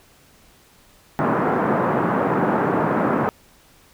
pink band-pass noise, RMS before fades -20 dBFS, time 1.19-3.29 s, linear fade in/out 0 ms, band 160 to 1400 Hz, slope 24 dB/octave, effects pink hiss -53 dBFS RMS until 3.93 s

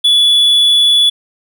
triangle tone, 3427 Hz, A7, 46 cents flat, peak -5 dBFS, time 0.04-1.1 s, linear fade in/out 10 ms, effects none

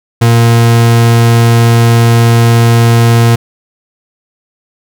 40% pulse tone, 116.6 Hz, A#2, 1 cent sharp, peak -3 dBFS, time 0.21-3.36 s, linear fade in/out 10 ms, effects none

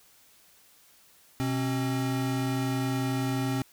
square tone pair together, 126.57 / 268.2 Hz, B2 / C4, +43 / +43 cents, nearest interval octave + minor second, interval 1300 cents, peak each -30 / -30 dBFS, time 1.4-3.62 s, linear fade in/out 0 ms, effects white hiss -59 dBFS RMS until 3.72 s

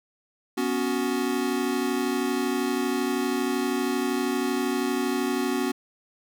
square chord, B suspended second, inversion none, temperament equal with one note detuned, 246.9 / 279.6 / 370 Hz, B3 / C#4 / F#4, 0 / +15 / 0 cents, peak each -29 dBFS, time 0.57-5.72 s, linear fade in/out 10 ms, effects none

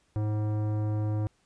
sine tone with tanh clipping, 106.3 Hz, G#2, 41 cents sharp, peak -28 dBFS, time 0.16-1.27 s, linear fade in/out 0 ms, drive 16 dB, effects pink hiss -69 dBFS RMS until 1.45 s + resampled to 22050 Hz

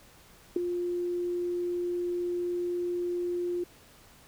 sine tone with ADSR envelope, 352.1 Hz, F4, 14 cents sharp, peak -19 dBFS, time 0.56-3.64 s, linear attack 5 ms, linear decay 6 ms, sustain -9 dB, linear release 7 ms, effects pink hiss -56 dBFS RMS until 4.27 s

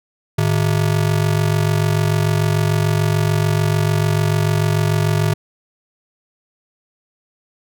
square ring-modulated tone, 130.81 Hz, C3, in tune, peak -12 dBFS, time 0.38-5.34 s, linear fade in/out 5 ms, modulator 23.4 Hz, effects none

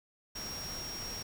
sine tone in noise, 5588 Hz, F8, in tune, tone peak -40 dBFS, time 0.35-1.23 s, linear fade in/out 10 ms, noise pink, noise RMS -44 dBFS, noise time 0.35-1.23 s, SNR +1 dB, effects none

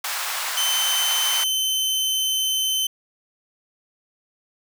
pink high-pass noise, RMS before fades -27 dBFS, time 0.04-1.44 s, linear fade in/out 5 ms, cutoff 840 Hz, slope 24 dB/octave
sawtooth tone, 3068 Hz, G7, 38 cents flat, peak -17 dBFS, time 0.57-2.87 s, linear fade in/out 5 ms
effects none

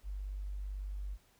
sine tone, 49 Hz, G1, in tune, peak -37 dBFS, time 0.03-1.18 s, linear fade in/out 50 ms, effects pink hiss -68 dBFS RMS until 1.39 s

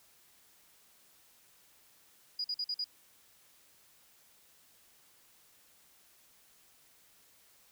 sine tone bursts, 4897 Hz, D#8, 28 cents flat, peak -32 dBFS, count 5, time 2.39-2.843 s, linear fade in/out 5 ms, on 53 ms, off 47 ms, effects white hiss -64 dBFS RMS until 7.71 s

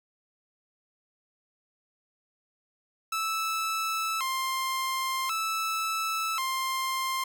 sawtooth tone with vibrato, 1176 Hz, D6, 2 cents sharp, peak -24 dBFS, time 3.12-7.24 s, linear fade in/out 5 ms, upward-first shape square, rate 0.46 Hz, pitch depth 190 cents each way, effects none

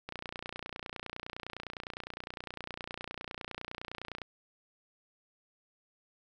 click train, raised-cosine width 0.3 ms, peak -23 dBFS, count 124, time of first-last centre 0.09-4.218 s, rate 29.8 Hz, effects none

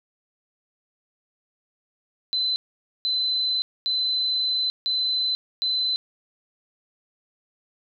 sine tone bursts at uneven times, 4037 Hz, B7, 37 cents sharp, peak -21 dBFS, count 5, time 2.33-2.56 / 3.05-3.62 / 3.86-4.7 / 4.86-5.35 / 5.62-5.96 s, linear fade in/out 0 ms, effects none

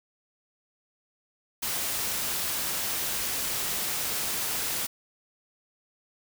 white noise, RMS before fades -30 dBFS, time 1.62-4.87 s, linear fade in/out 10 ms, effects none

